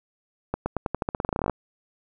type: accelerating click train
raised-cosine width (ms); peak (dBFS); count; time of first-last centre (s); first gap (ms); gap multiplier
1; -11; 19; 0.54-1.497; 120; 0.89
effects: none